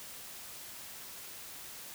silence, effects white hiss -47 dBFS RMS until 1.94 s

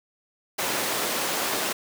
pink high-pass noise, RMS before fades -27 dBFS, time 0.58-1.73 s, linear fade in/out 10 ms, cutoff 340 Hz, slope 12 dB/octave, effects none

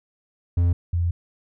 triangle / sine tone pair in turn, 86.8 / 86.05 Hz, F2 / F2, -10 / -25 cents, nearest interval unison, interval 15 cents, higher first, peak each -14 / -19 dBFS, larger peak first, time 0.57-0.73 / 0.93-1.11 s, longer second, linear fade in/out 5 ms, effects none

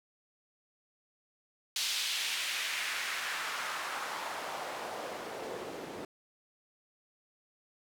white noise with band-pass filter sweep, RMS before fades -37 dBFS, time 1.76-6.05 s, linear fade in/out 2 ms, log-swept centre 3900 to 330 Hz, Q 1.4, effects none

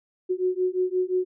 sine beating tone pair, 364.5 / 370.2 Hz, F#4 / F#4, -26 / +1 cents, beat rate 5.7 Hz, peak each -25 dBFS, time 0.29-1.25 s, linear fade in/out 20 ms, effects none

